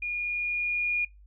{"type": "tone with level ramp", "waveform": "sine", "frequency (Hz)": 2433, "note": "D#7", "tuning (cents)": -39, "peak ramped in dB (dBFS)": [-29, -24], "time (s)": [0.02, 1.05], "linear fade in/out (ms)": 5, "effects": ["noise-tail reverb RT60 0.2 s tail -23 dB re dry", "added 50 Hz sine -50 dBFS peak until 1.26 s"]}